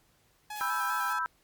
sawtooth tone with vibrato, 827 Hz, G#5, 8 cents flat, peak -33 dBFS, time 0.5-1.19 s, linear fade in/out 5 ms, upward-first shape square, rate 5 Hz, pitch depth 36 cents each way
blue noise, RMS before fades -44 dBFS, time 0.56-1.13 s, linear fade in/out 0 ms
sine chord, E minor, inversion second, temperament equal, 987.8 / 1318.5 / 1568 Hz, B5 / E6 / G6, 0 / 0 / 0 cents, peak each -33 / -31 / -34 dBFS, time 0.61-1.26 s, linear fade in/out 0 ms
effects pink hiss -67 dBFS RMS until 1.43 s + MP3 96 kbps

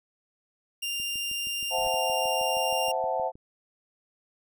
sawtooth tone, 2794 Hz, F7, in tune, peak -26 dBFS, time 0.82-2.92 s, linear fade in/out 10 ms
click train, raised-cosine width 3 ms, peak -36 dBFS, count 16, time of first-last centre 1-3.355 s, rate 6.37 Hz
brown noise with exponential growth, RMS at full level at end -40 dBFS, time 1.62-1.88 s, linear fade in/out 0 ms, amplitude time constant 55 ms
sine chord, F# half-diminished seventh, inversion second, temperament equal, 523.3 / 659.3 / 740 / 880 Hz, C5 / E5 / F#5 / A5, 0 / 0 / 0 / 0 cents, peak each -31 dBFS, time 1.7-3.32 s, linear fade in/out 50 ms
effects none

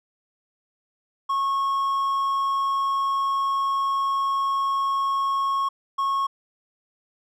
triangle tone bursts at uneven times, 1095 Hz, C#6, 22 cents flat, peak -19 dBFS, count 2, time 1.29-5.69 / 5.98-6.27 s, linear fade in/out 10 ms, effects none

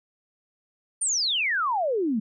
sine exponential sweep, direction down, 9397 to 203.9 Hz, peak -22 dBFS, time 1.01-2.2 s, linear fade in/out 10 ms, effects none

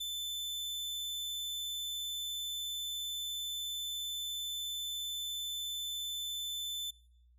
40% pulse tone, 3523 Hz, A7, 1 cent sharp, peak -35 dBFS, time 0-6.91 s, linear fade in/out 10 ms, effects noise-tail reverb RT60 0.7 s tail -23 dB re dry + added 60 Hz sine -61 dBFS peak until 7.38 s

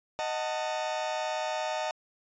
40% pulse chord, D# diminished, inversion none, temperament equal with one note detuned, 622.3 / 740 / 891.8 Hz, D#5 / F#5 / A5, 0 / 0 / +23 cents, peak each -32 / -35 / -34 dBFS, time 0.19-1.91 s, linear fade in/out 0 ms, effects resampled to 16000 Hz

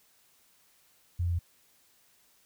sine tone with pitch steps, 87.5 / 86.59 / 85.7 Hz, F2 / F2 / F2, +4 / -14 / -32 cents, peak -26 dBFS, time 1.19-1.391 s, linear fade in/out 10 ms, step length 67 ms, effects white hiss -65 dBFS RMS until 2.45 s

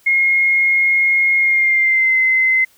sine tone with pitch glide, 2149 to 2058 Hz, C7 to C7, +46 to -29 cents, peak -11 dBFS, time 0.06-2.65 s, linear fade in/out 10 ms, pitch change -75 cents, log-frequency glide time 1.37-2.18 s, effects white hiss -53 dBFS RMS until 2.77 s

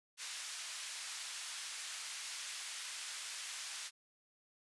white band-pass noise, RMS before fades -45 dBFS, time 0.17-3.91 s, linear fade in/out 50 ms, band 1400 to 7900 Hz, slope 12 dB/octave, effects resampled to 24000 Hz

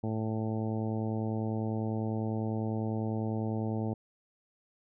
harmonic tone, 110 Hz, A2, in tune, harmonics 1 / 2 / 3 / 4 / 5 / 6 / 7 / 8, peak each -33 / -34 / -39 / -41 / -44 / -46 / -45 / -49 dBFS, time 0.03-3.94 s, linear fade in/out 10 ms, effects none

